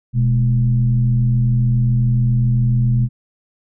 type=tone with frequency modulation; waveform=sine; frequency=122.7 Hz; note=B2; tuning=11 cents flat; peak=-12 dBFS; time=0.13-3.09 s; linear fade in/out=50 ms; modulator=87.3 Hz; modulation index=0.53; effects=none